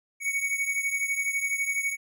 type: beating tone pair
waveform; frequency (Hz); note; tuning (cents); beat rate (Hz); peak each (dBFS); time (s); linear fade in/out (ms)
square; 2230 / 2242; C#7 / C#7; +10 / +19; 12; -28 / -32; 0.2-1.97; 50
effects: none